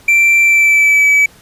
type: tone with pitch glide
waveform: triangle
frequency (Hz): 2349 to 2290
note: D7 to D7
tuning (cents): 0 to -44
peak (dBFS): -5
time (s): 0.08-1.26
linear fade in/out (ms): 5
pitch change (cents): -44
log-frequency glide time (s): 0.41-1.08
effects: pink hiss -44 dBFS RMS until 1.41 s + resampled to 32000 Hz